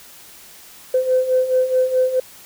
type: beating tone pair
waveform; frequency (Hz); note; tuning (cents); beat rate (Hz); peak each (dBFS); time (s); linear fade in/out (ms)
sine; 509 / 513.7; C5 / C5; -48 / -32; 4.7; -20 / -15; 0.94-2.2; 5
effects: tanh soft clip ceiling -7 dBFS + white hiss -43 dBFS RMS until 2.45 s